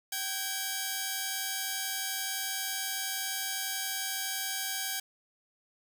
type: tone pair together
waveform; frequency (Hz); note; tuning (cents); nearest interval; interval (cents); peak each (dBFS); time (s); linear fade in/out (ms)
5% pulse; 769.7 / 1631; G5 / G#6; -32 / -32; octave + minor second; 1300; -24 / -23; 0.12-5; 5
effects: none